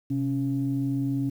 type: tone pair together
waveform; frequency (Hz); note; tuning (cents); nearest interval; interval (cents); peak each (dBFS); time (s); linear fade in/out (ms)
sine; 129.99 / 277.2; C3 / C#4; -11 / 0; octave + minor second; 1311; -27 / -25; 0.1-1.3; 10
effects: tanh soft clip ceiling -17 dBFS + 9-bit